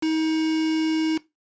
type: tone with quantisation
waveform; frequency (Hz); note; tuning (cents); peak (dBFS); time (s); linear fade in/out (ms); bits
triangle; 317.2; D#4; +33; -18; 0.02-1.18; 10; 5
effects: noise-tail reverb RT60 0.2 s tail -18 dB re dry + resampled to 16000 Hz